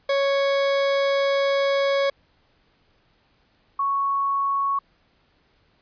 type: tone pair in turn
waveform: 40% pulse / sine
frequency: 554.4 / 1108.8 Hz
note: C#5 / C#6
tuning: 0 / 0 cents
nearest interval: octave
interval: 1200 cents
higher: second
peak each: -18 / -20 dBFS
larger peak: first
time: 0.09-2.1 / 3.79-4.79 s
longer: first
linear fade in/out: 5 ms
effects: pink hiss -63 dBFS RMS until 5.81 s + resampled to 11025 Hz